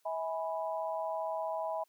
sine chord, E major, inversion none, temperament equal with one note detuned, 645.7 / 830.6 / 987.8 Hz, E5 / G#5 / B5, -36 / 0 / 0 cents, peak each -35 / -39 / -39 dBFS, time 0.05-1.84 s, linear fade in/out 10 ms, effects white hiss -73 dBFS RMS until 1.88 s + high-pass 300 Hz 12 dB/octave

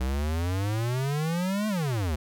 square exponential two-way sweep, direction up then down, 62.5 to 218.3 to 71.2 Hz, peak -26 dBFS, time 0-2.16 s, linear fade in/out 10 ms, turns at 1.68 s, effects none

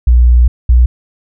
sine tone pair in turn, 60.3 / 60.9 Hz, B1 / B1, -41 / -24 cents, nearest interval unison, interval 17 cents, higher second, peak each -3 dBFS, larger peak neither, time 0.07-0.48 / 0.69-0.86 s, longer first, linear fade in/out 5 ms, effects none

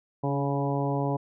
harmonic tone with a mistuned harmonic, 140 Hz, C#3, 18 cents sharp, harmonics 1 / 2 / 3 / 4 / 5 / 6 / 7, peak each -28 / -31 / -33 / -34 / -35 / -36 / -36 dBFS, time 0.23-1.17 s, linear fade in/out 10 ms, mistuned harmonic 2, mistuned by +23 cents, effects none

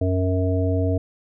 harmonic tone, 92.5 Hz, F#2, in tune, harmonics 1 / 3 / 5 / 7, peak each -20 / -25 / -27 / -28 dBFS, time 0.01-0.98 s, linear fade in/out 5 ms, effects none

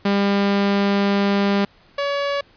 sawtooth tone pair in turn, 200 / 565.7 Hz, G3 / C#5, +35 / +35 cents, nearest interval octave + tritone, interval 1800 cents, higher second, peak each -12 / -16 dBFS, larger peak first, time 0.05-1.65 / 1.98-2.41 s, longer first, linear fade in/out 5 ms, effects pink hiss -53 dBFS RMS until 2.56 s + resampled to 11025 Hz

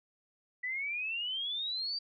sine exponential sweep, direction up, 1961 to 4699 Hz, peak -33 dBFS, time 0.63-1.99 s, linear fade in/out 10 ms, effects none

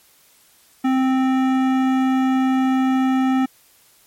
sine tone with hard clipping, 261.6 Hz, C4, in tune, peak -17 dBFS, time 0.84-3.46 s, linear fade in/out 10 ms, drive 15 dB, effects white hiss -54 dBFS RMS until 4.06 s + MP3 64 kbps

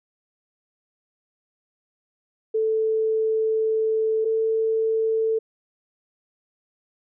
sine tone pair in turn, 440.3 / 444.4 Hz, A4 / A4, +1 / +17 cents, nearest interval unison, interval 16 cents, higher second, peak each -19 dBFS, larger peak neither, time 2.54-4.25 / 4.25-5.39 s, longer first, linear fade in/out 10 ms, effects none

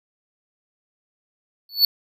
square tone with exponential growth, 4447 Hz, C#8, 5 cents sharp, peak -9 dBFS, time 1.69-1.85 s, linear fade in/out 2 ms, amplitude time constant 34 ms, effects none

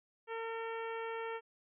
harmonic tone, 454.2 Hz, A#4, 45 cents flat, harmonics 1 / 2 / 3 / 4 / 5 / 6 / 7, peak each -40 / -44 / -47 / -49 / -51 / -54 / -58 dBFS, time 0.27-1.41 s, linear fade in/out 50 ms, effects none

